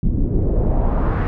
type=noise with low-pass filter sweep; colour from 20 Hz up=brown; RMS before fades=-17 dBFS; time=0.03-1.27 s; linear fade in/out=0 ms; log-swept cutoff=210 to 1700 Hz; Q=1.8; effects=none